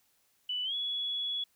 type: tone with pitch glide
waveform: sine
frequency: 2977 to 3380 Hz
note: F#7 to G#7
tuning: +10 to +30 cents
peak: -31 dBFS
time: 0.49-1.44 s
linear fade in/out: 5 ms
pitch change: +220 cents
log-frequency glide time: 0.64-0.74 s
effects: white hiss -71 dBFS RMS until 1.55 s